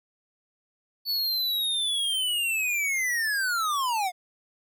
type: linear sweep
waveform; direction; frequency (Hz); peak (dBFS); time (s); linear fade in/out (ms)
square; down; 4486 to 697; -25; 1.05-4.12; 50
effects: none